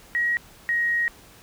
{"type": "tone pair in turn", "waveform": "sine", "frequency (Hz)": [1900, 1884.7], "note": ["A#6", "A#6"], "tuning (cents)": [33, 19], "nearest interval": "unison", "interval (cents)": 14, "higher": "first", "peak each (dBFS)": -20, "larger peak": "neither", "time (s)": [[0.15, 0.37], [0.69, 1.08]], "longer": "second", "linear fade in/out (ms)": 0, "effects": ["pink hiss -50 dBFS RMS until 1.42 s"]}